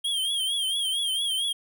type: tone with vibrato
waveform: square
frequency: 3217 Hz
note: G7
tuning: 44 cents sharp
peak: -25 dBFS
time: 0.04-1.53 s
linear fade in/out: 10 ms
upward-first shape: triangle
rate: 4.4 Hz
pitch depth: 99 cents each way
effects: none